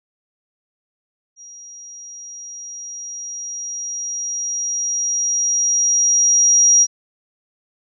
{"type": "tone with level ramp", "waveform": "sine", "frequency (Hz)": 5720, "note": "F8", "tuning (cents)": 41, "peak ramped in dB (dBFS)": [-37, -8], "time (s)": [1.36, 6.87], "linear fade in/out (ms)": 50, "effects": []}